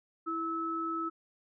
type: tone pair together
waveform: sine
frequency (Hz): 328.6 / 1300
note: E4 / E6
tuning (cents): -5 / -24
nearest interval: 2 octaves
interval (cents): 2381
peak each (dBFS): -36 / -33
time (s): 0.26-1.1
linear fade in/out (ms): 20
effects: none